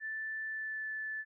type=tone with pitch glide; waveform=sine; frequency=1760 to 1745.8 Hz; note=A6 to A6; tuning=0 to -14 cents; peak=-36 dBFS; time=0-1.25 s; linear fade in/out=50 ms; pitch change=-14 cents; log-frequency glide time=0.46-0.89 s; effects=none